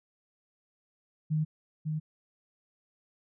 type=tone with echo; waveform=sine; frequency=154.9 Hz; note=D#3; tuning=7 cents flat; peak=-25 dBFS; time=1.3-1.45 s; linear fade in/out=20 ms; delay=550 ms; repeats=1; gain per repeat=-4 dB; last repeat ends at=2 s; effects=none